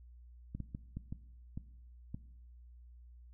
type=clicks; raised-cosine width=5 ms; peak=-28 dBFS; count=7; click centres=0.55 / 0.603 / 0.749 / 0.97 / 1.125 / 1.575 / 2.145 s; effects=noise-tail reverb RT60 0.9 s tail -18 dB re dry + added 60 Hz sine -53 dBFS peak until 3.33 s